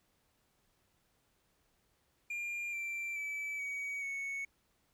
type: tone with pitch steps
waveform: triangle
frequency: 2400 / 2352 / 2305 / 2259 / 2214 Hz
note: D7 / D7 / D7 / C#7 / C#7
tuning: +37 / +2 / -33 / +32 / -3 cents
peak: -35 dBFS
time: 2.3-4.45 s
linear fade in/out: 5 ms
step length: 430 ms
effects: pink hiss -75 dBFS RMS until 4.93 s